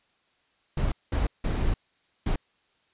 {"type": "noise bursts at uneven times", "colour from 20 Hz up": "brown", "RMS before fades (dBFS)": -25, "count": 4, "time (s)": [[0.77, 0.92], [1.12, 1.27], [1.44, 1.74], [2.26, 2.36]], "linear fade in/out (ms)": 5, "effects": ["white hiss -68 dBFS RMS until 2.93 s", "resampled to 8000 Hz"]}